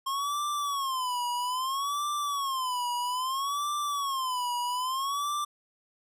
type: tone with vibrato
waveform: square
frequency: 1068 Hz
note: C6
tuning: 35 cents sharp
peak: -29 dBFS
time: 0.06-5.45 s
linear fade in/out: 10 ms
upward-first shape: sine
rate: 0.61 Hz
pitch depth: 170 cents each way
effects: resampled to 32000 Hz